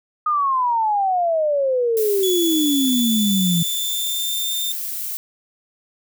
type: exponential sweep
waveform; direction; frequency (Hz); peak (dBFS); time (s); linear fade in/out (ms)
sine; down; 1244.5 to 165.3; -16; 0.26-3.63; 5
type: noise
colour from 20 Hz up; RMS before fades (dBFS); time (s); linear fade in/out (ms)
violet; -27; 1.97-5.17; 0
type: tone with pitch glide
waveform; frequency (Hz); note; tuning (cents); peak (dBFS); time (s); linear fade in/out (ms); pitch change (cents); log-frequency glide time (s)
sawtooth; 3406 to 3609; G#7 to A7; +43 to +43; -20; 2.23-4.72; 2; +100; 2.36-4.57
effects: none